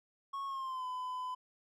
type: tone with pitch glide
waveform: triangle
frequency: 1100 to 1008.7 Hz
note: C#6 to B5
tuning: -14 to +36 cents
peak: -35 dBFS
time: 0.33-1.35 s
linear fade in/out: 10 ms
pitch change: -150 cents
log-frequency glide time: 0.46-0.86 s
effects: none